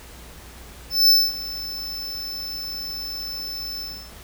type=tone with ADSR envelope; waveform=square; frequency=5280 Hz; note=E8; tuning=2 cents sharp; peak=-11 dBFS; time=0.9-4.12 s; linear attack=190 ms; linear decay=230 ms; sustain=-18 dB; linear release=320 ms; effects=added 60 Hz sine -44 dBFS peak until 4.23 s + pink hiss -44 dBFS RMS until 4.23 s